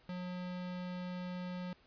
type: tone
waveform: square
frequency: 180.4 Hz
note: F#3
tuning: 44 cents flat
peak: -40 dBFS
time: 0.09-1.73 s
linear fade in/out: 2 ms
effects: pink hiss -66 dBFS RMS until 1.86 s + resampled to 11025 Hz